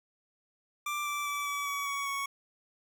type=tone with pitch steps; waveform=25% pulse; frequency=1179 / 1167.5 / 1156.1 / 1144.8 / 1133.6 / 1122.5 / 1111.5 Hz; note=D6 / D6 / D6 / D6 / C#6 / C#6 / C#6; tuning=+6 / -11 / -28 / -45 / +38 / +21 / +4 cents; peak=-28 dBFS; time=0.86-2.26 s; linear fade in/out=5 ms; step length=200 ms; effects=none